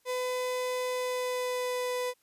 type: tone with pitch glide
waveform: 35% pulse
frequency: 503 to 498.1 Hz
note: B4 to B4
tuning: +32 to +15 cents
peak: -28 dBFS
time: 0.05-2.14 s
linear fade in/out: 50 ms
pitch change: -17 cents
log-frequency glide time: 0.89-1.88 s
effects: white hiss -70 dBFS RMS until 2.22 s + resampled to 32000 Hz